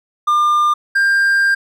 triangle tone pair in turn, 1200 / 1595.3 Hz, D6 / G6, +37 / +30 cents, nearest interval perfect fourth, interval 493 cents, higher second, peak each -9 dBFS, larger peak neither, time 0.27-0.74 / 0.95-1.55 s, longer second, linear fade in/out 10 ms, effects none

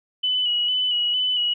sine tone with vibrato, 2960 Hz, F#7, in tune, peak -19 dBFS, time 0.23-1.54 s, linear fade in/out 10 ms, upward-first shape square, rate 2.2 Hz, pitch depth 26 cents each way, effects none

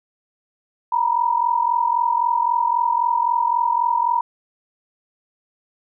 sine tone pair together, 932.3 / 976.1 Hz, A#5 / B5, 0 / -21 cents, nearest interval minor second, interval 79 cents, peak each -19 dBFS, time 0.92-4.21 s, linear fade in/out 5 ms, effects none

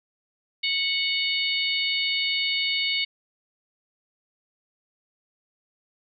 harmonic tone, 737 Hz, F#5, 7 cents flat, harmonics 3 / 4 / 5 / 6, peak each -27 / -28 / -29 / -30 dBFS, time 0.63-3.05 s, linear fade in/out 10 ms, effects none

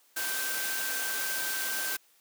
sine tone in noise, 1558 Hz, G6, 11 cents flat, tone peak -35 dBFS, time 0.16-1.97 s, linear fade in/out 10 ms, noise white, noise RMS -33 dBFS, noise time 0.16-1.97 s, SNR -5 dB, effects white hiss -64 dBFS RMS until 2.2 s + high-pass 300 Hz 12 dB/octave

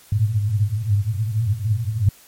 white band-pass noise, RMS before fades -20 dBFS, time 0.12-2.09 s, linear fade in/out 5 ms, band 100 to 110 Hz, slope 96 dB/octave, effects white hiss -49 dBFS RMS until 2.27 s + MP3 64 kbps

